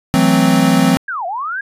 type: chord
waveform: square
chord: F# half-diminished seventh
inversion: third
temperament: equal with one note detuned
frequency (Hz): 164.81 / 185 / 220 / 260.9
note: E3 / F#3 / A3 / C4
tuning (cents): 0 / 0 / 0 / -5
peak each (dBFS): -17 / -16 / -18 / -14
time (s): 0.14-0.97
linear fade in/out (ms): 0
type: linear two-way sweep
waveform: sine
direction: down then up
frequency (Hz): 1661.2 to 659.3 to 1661.2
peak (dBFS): -19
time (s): 1.08-1.61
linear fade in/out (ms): 5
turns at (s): 1.26
effects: resampled to 32000 Hz